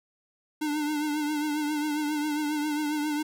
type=tone with vibrato; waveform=square; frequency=299.6 Hz; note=D4; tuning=35 cents sharp; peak=-27 dBFS; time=0.61-3.23 s; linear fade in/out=10 ms; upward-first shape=triangle; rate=7.4 Hz; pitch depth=56 cents each way; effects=none